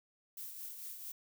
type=noise with tremolo; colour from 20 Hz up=violet; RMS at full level=-44 dBFS; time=0.37-1.12 s; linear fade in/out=5 ms; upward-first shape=triangle; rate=4.5 Hz; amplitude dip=50%; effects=none